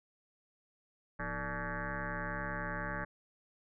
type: tone with frequency modulation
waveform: sine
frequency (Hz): 862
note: A5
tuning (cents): -36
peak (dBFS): -35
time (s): 1.19-3.05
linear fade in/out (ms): 10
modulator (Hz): 138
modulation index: 6.9
effects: none